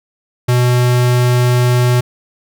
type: tone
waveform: square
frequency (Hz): 123.47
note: B2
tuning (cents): 0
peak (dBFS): -10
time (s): 0.48-2.01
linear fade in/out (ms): 10
effects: none